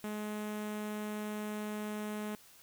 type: tone with notch filter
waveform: sawtooth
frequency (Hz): 211.2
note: G#3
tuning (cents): +29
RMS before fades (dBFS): -39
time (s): 0.04-2.35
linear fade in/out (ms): 0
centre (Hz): 4700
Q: 1.5
effects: white hiss -59 dBFS RMS until 2.62 s